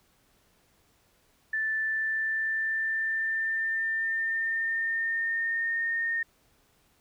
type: tone with pitch glide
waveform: sine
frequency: 1760 to 1834.7 Hz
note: A6 to A#6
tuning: 0 to -28 cents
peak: -26 dBFS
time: 1.53-6.23 s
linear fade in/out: 5 ms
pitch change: +72 cents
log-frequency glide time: 1.76-5.79 s
effects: pink hiss -66 dBFS RMS until 7 s